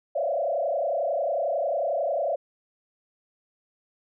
sine tone with frequency modulation, 618 Hz, D#5, 12 cents flat, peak -23 dBFS, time 0.15-2.36 s, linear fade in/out 10 ms, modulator 31.1 Hz, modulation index 2.5, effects none

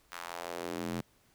square tone with high-pass filter sweep, 43.07 Hz, F1, 23 cents flat, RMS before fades -39 dBFS, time 0.12-1.01 s, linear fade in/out 0 ms, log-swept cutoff 1300 to 170 Hz, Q 1.5, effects pink hiss -67 dBFS RMS until 1.34 s

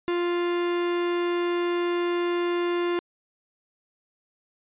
45% pulse tone, 349.2 Hz, F4, in tune, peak -23 dBFS, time 0.08-2.99 s, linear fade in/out 0 ms, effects resampled to 8000 Hz

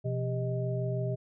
sine tone cluster, 125.3 / 171.5 / 399.3 / 624 Hz, B2 / F3 / G4 / D#5, +25 / -31 / +32 / +5 cents, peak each -30 / -39 / -37 / -37 dBFS, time 0.04-1.16 s, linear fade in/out 20 ms, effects none

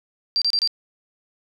sine tone bursts, 4709 Hz, D8, 4 cents sharp, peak -17 dBFS, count 4, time 0.36-0.675 s, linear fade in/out 0 ms, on 57 ms, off 29 ms, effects none

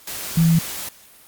sine tone in noise, 164.81 Hz, E3, in tune, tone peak -12 dBFS, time 0.37-0.59 s, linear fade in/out 5 ms, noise white, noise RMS -30 dBFS, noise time 0.07-0.89 s, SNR +15 dB, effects white hiss -48 dBFS RMS until 1.27 s + Opus 48 kbps

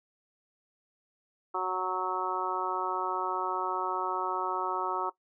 harmonic tone, 185 Hz, F#3, in tune, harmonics 2 / 3 / 4 / 5 / 6 / 7, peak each -36 / -42 / -37 / -34 / -35 / -35 dBFS, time 1.54-5.1 s, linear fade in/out 10 ms, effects noise-tail reverb RT60 0.1 s tail -17 dB re dry

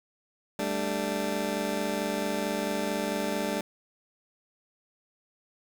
20% pulse chord, G suspended second, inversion none, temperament just, 196 / 220.5 / 294 Hz, G3 / A3 / D4, 0 / +4 / +2 cents, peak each -28 dBFS, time 0.59-3.61 s, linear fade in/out 2 ms, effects 8-bit

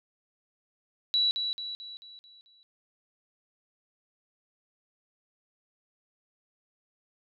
sine tone with echo, 3927 Hz, B7, 11 cents flat, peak -22 dBFS, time 1.14-1.31 s, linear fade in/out 0 ms, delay 220 ms, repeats 6, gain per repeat -6 dB, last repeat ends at 2.63 s, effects none

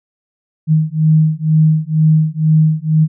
sine beating tone pair, 155.56 / 157.66 Hz, D#3 / D#3, 0 / +23 cents, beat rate 2.1 Hz, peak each -12 dBFS, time 0.67-3.08 s, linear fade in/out 50 ms, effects none

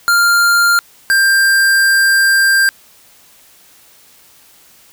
square tone pair in turn, 1396.9 / 1586.6 Hz, F6 / G6, 0 / +20 cents, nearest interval major second, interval 220 cents, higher second, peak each -9 dBFS, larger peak neither, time 0.08-0.79 / 1.1-2.69 s, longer second, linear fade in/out 0 ms, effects white hiss -46 dBFS RMS until 4.92 s

